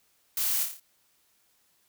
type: noise with echo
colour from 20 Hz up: blue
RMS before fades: -29 dBFS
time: 0.37-0.63 s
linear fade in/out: 2 ms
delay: 28 ms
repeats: 6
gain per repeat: -4 dB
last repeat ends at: 0.798 s
effects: white hiss -68 dBFS RMS until 1.88 s